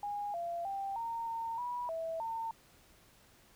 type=tone with pitch steps; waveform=sine; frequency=820 / 686 / 787 / 921 / 914 / 975 / 654 / 907 Hz; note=G#5 / F5 / G5 / A#5 / A#5 / B5 / E5 / A#5; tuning=-22 / -31 / +7 / -21 / -34 / -23 / -14 / -48 cents; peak=-35 dBFS; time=0.03-2.51 s; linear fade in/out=2 ms; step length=310 ms; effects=pink hiss -63 dBFS RMS until 3.55 s